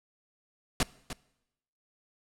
pink noise with echo, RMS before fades -25 dBFS, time 0.8-0.83 s, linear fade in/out 2 ms, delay 300 ms, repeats 1, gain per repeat -12 dB, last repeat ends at 1.13 s, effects noise-tail reverb RT60 0.9 s tail -22 dB re dry + low-pass 10000 Hz 12 dB/octave

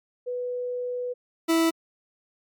sine / 40% pulse tone pair in turn, 493.9 / 328.3 Hz, B4 / E4, 0 / -7 cents, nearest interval perfect fifth, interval 707 cents, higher first, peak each -27 / -18 dBFS, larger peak second, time 0.26-1.14 / 1.48-1.71 s, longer first, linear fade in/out 20 ms, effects MP3 96 kbps

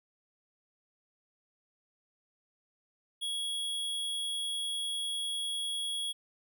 square tone, 3330 Hz, G#7, 4 cents sharp, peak -33 dBFS, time 3.21-6.13 s, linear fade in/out 20 ms, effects none

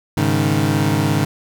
25% pulse chord, Ab suspended fourth, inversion none, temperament equal, 103.83 / 138.59 / 155.56 Hz, Ab2 / Db3 / Eb3, 0 / 0 / 0 cents, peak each -16 dBFS, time 0.17-1.25 s, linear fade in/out 5 ms, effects none

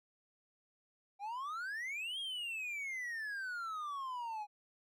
triangle exponential two-way sweep, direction up then down, 776 to 3291 to 819 Hz, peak -37 dBFS, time 1.19-4.47 s, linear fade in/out 50 ms, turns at 2.19 s, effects none

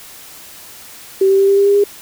sine tone with pitch steps, 385.7 / 389.1 / 392.4 / 395.9 / 399.3 / 402.8 / 406.3 Hz, G4 / G4 / G4 / G4 / G4 / G4 / G#4, -28 / -13 / +2 / +17 / +32 / +47 / -38 cents, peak -8 dBFS, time 1.21-1.84 s, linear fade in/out 5 ms, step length 90 ms, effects white hiss -37 dBFS RMS until 2.01 s

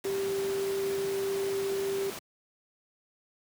sine tone in noise, 392 Hz, G4, in tune, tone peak -28 dBFS, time 0.05-2.1 s, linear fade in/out 2 ms, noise pink, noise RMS -39 dBFS, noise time 0.04-2.19 s, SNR +8 dB, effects high-pass 150 Hz 12 dB/octave

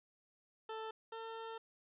20% pulse tone pair in turn, 441.6 / 451.1 Hz, A4 / A4, +6 / +43 cents, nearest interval unison, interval 37 cents, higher second, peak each -37 / -39 dBFS, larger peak first, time 0.69-0.91 / 1.12-1.58 s, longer second, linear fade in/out 5 ms, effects resampled to 8000 Hz + 13-bit

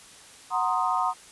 sine chord, C half-diminished seventh, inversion second, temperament equal, 740 / 932.3 / 1046.5 / 1244.5 Hz, Gb5 / Bb5 / C6 / Eb6, 0 / 0 / 0 / 0 cents, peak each -28 dBFS, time 0.5-1.14 s, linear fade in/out 50 ms, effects white hiss -49 dBFS RMS until 1.31 s + resampled to 24000 Hz

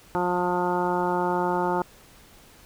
harmonic tone, 178.2 Hz, F3, 35 cents sharp, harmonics 1 / 2 / 3 / 4 / 5 / 6 / 7 / 8, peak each -31 / -27 / -32 / -32 / -26 / -37 / -34 / -37 dBFS, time 0.15-1.82 s, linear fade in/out 0 ms, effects pink hiss -52 dBFS RMS until 2.65 s

